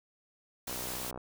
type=noise; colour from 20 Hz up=white; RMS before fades=-39 dBFS; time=0.67-1.11 s; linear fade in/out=5 ms
type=click train; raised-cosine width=1 ms; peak=-28 dBFS; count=32; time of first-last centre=0.68-1.176 s; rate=62.5 Hz
effects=none